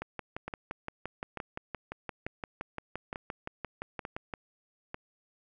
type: two click trains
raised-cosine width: 0.5 ms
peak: -21 / -22 dBFS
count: 26 / 6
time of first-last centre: 0.02-4.338 / 0.48-4.944 s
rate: 5.79 / 1.12 Hz
effects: none